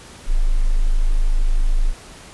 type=tone; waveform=sine; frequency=26.49 Hz; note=G#0; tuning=35 cents sharp; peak=-12 dBFS; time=0.26-1.94 s; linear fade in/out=50 ms; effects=pink hiss -41 dBFS RMS until 2.33 s + resampled to 24000 Hz

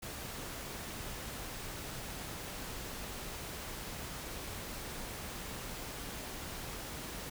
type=noise; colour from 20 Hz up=pink; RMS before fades=-43 dBFS; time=0.02-7.3 s; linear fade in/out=10 ms; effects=none

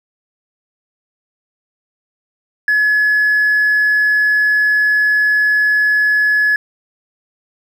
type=tone with hard clipping; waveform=triangle; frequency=1700 Hz; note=G#6; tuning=40 cents sharp; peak=-10 dBFS; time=2.68-6.56 s; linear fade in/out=2 ms; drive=2 dB; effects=none

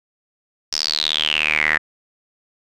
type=tone with band-pass filter sweep; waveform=sawtooth; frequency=76.6 Hz; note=D#2; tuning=27 cents flat; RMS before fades=-20 dBFS; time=0.72-1.78 s; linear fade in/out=10 ms; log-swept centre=5400 to 1800 Hz; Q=9.4; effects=none

